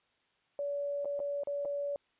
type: tone with dropouts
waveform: sine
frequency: 571 Hz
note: D5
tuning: 49 cents flat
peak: -32 dBFS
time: 0.59-1.96 s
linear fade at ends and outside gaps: 1 ms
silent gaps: 1.047-1.055 / 1.193-1.201 / 1.435-1.472 / 1.65-1.655 s
effects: white hiss -73 dBFS RMS until 2.19 s + resampled to 8000 Hz